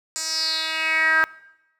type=tone with band-pass filter sweep; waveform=10% pulse; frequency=318.7 Hz; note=D#4; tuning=42 cents sharp; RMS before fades=-22 dBFS; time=0.16-1.24 s; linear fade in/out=0 ms; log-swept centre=7000 to 1500 Hz; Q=5.1; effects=noise-tail reverb RT60 0.9 s tail -21 dB re dry